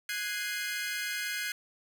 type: chord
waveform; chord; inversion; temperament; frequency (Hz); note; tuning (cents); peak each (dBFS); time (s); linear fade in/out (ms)
sawtooth; Ab dominant seventh; third; equal with one note detuned; 1480 / 1650.7 / 2093 / 2489; Gb6 / Ab6 / C7 / Eb7; 0 / -11 / 0 / 0; -35 / -33 / -34 / -38; 0.09-1.52; 2
effects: none